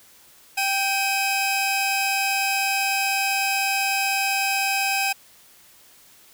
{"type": "tone pair together", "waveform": "sawtooth", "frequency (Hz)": [784, 2534], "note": ["G5", "D#7"], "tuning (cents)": [0, 31], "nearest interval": "octave + minor sixth", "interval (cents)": 2031, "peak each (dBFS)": -20, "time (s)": [0.57, 5.13], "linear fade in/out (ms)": 10, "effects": ["white hiss -52 dBFS RMS until 6.33 s"]}